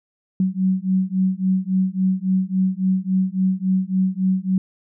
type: beating tone pair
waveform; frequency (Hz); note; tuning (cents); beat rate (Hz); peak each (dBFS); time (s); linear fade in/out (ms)
sine; 186.1 / 189.7; F#3 / F#3; +10 / +43; 3.6; -20; 0.4-4.58; 2
effects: none